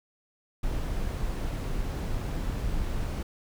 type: noise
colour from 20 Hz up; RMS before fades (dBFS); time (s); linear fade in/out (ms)
brown; -30; 0.63-3.23; 5
effects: none